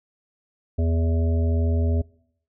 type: harmonic tone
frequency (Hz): 82.41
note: E2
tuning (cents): 0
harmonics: 1 / 3 / 5 / 7 / 8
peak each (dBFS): -19 / -29 / -33 / -36 / -37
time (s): 0.78-2.02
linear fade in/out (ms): 10
effects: noise-tail reverb RT60 0.7 s tail -24 dB re dry